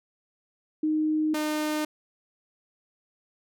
sine / sawtooth tone pair in turn, 309.3 / 304.7 Hz, D#4 / D#4, -10 / -36 cents, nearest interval unison, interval 26 cents, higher first, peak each -22 dBFS, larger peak neither, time 0.83-1.34 / 1.34-1.85 s, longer neither, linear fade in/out 5 ms, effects none

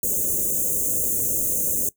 white band-stop noise, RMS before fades -23 dBFS, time 0.03-1.89 s, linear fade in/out 2 ms, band 600 to 6300 Hz, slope 96 dB/octave, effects noise-tail reverb RT60 0.1 s tail -19 dB re dry

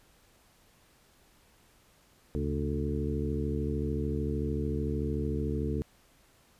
harmonic tone with a mistuned harmonic, 73.42 Hz, D2, in tune, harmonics 1 / 2 / 3 / 4 / 5 / 6, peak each -33 / -35 / -36 / -37 / -39 / -37 dBFS, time 2.35-5.82 s, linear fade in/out 0 ms, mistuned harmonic 2, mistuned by -100 cents, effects pink hiss -63 dBFS RMS until 6.59 s + resampled to 32000 Hz

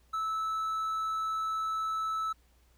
triangle tone, 1308 Hz, E6, 14 cents flat, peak -28 dBFS, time 0.13-2.33 s, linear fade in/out 10 ms, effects added 60 Hz sine -62 dBFS peak until 2.77 s + pink hiss -69 dBFS RMS until 2.77 s

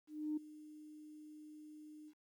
sine tone with ADSR envelope, 304.2 Hz, D#4, 39 cents flat, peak -34 dBFS, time 0.07-2.14 s, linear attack 300 ms, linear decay 9 ms, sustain -18 dB, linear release 64 ms, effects tanh soft clip ceiling -30 dBFS + 12-bit

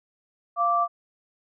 sine tone pair together, 694 / 1169.5 Hz, F5 / D6, -11 / -8 cents, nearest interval major sixth, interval 903 cents, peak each -24 / -21 dBFS, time 0.56-0.88 s, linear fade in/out 50 ms, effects none

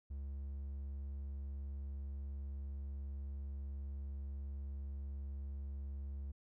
triangle tone, 69.3 Hz, C#2, in tune, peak -39 dBFS, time 0.1-6.32 s, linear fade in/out 10 ms, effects none

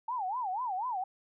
sine tone with vibrato, 865 Hz, A5, 30 cents flat, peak -31 dBFS, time 0.08-1.04 s, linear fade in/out 5 ms, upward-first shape sine, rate 4.1 Hz, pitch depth 290 cents each way, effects none

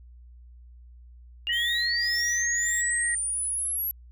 sine linear sweep, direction up, 2794 to 11750 Hz, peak -26 dBFS, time 1.47-3.91 s, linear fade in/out 0 ms
sine tone, 1896 Hz, A#6, 29 cents sharp, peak -26 dBFS, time 1.49-3.15 s, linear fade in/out 5 ms
10% pulse tone with tremolo, 3564 Hz, A7, 22 cents sharp, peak -31 dBFS, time 1.52-2.82 s, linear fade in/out 10 ms, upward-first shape sine, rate 1.8 Hz, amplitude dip 90%
effects added 60 Hz sine -46 dBFS peak until 4.11 s

